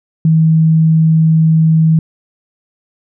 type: tone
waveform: sine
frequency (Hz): 160.2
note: E3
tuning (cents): -49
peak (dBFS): -6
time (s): 0.25-1.99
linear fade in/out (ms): 2
effects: none